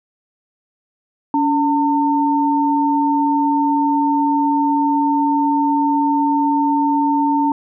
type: tone pair together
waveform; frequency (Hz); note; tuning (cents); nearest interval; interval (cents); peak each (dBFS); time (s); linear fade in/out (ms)
sine; 284.7 / 904; C#4 / A5; +46 / +47; octave + minor sixth; 2001; -16; 1.34-7.52; 2
effects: none